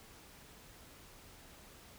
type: silence
effects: pink hiss -57 dBFS RMS until 1.98 s